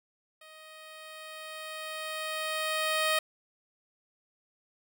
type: tone with level ramp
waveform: 10% pulse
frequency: 626 Hz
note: D#5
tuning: 10 cents sharp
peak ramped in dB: -42 to -16 dBFS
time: 0.41-3.19 s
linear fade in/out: 5 ms
effects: none